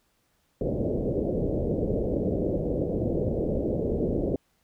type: low-pass noise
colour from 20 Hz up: white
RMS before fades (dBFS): -27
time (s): 0.61-4.36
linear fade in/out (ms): 2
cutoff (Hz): 560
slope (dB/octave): 48
effects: pink hiss -70 dBFS RMS until 4.63 s